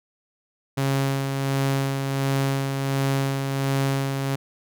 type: tone with tremolo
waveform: sawtooth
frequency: 136.6 Hz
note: C#3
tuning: 25 cents flat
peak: -16 dBFS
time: 0.77-4.36 s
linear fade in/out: 10 ms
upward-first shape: sine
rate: 1.4 Hz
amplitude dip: 40%
effects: none